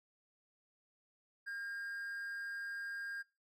triangle tone with amplitude modulation, 1613 Hz, G6, 49 cents sharp, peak -37 dBFS, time 1.46-3.23 s, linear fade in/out 20 ms, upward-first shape sine, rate 213 Hz, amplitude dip 35%, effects noise-tail reverb RT60 0.3 s tail -24 dB re dry

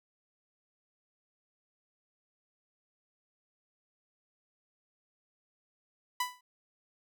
sawtooth tone with exponential decay, 993 Hz, B5, 9 cents sharp, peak -23 dBFS, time 6.2-6.41 s, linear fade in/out 5 ms, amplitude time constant 45 ms, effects none

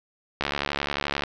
click train, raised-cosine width 0.3 ms, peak -9 dBFS, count 60, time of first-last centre 0.41-1.236 s, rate 71.4 Hz, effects resampled to 16000 Hz + 7-bit

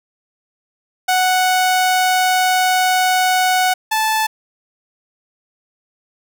sawtooth tone pair in turn, 740 / 874.4 Hz, F#5 / A5, 0 / -11 cents, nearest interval minor third, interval 289 cents, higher second, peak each -9 / -11 dBFS, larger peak first, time 1.08-3.74 / 3.91-4.27 s, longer first, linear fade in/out 10 ms, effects none

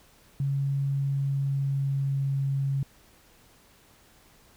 sine tone with pitch glide, 138.59 to 137.32 Hz, C#3 to C#3, 0 to -16 cents, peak -24 dBFS, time 0.4-2.83 s, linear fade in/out 2 ms, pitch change -16 cents, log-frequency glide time 0.93-2.35 s, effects pink hiss -58 dBFS RMS until 4.56 s

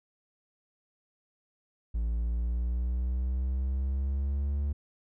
triangle exponential sweep, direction up, 56 to 72.3 Hz, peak -25 dBFS, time 1.94-4.73 s, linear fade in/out 10 ms, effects none

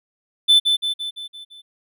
triangle tone with echo, 3520 Hz, A7, in tune, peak -8 dBFS, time 0.48-0.6 s, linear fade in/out 20 ms, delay 170 ms, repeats 6, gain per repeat -5 dB, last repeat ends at 1.62 s, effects none

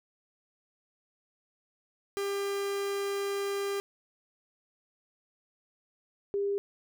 45% pulse / sine tone pair in turn, 398.9 / 401.1 Hz, G4 / G4, +30 / +40 cents, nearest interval unison, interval 10 cents, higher second, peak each -30 / -27 dBFS, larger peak second, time 2.17-3.8 / 6.34-6.58 s, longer first, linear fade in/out 0 ms, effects none

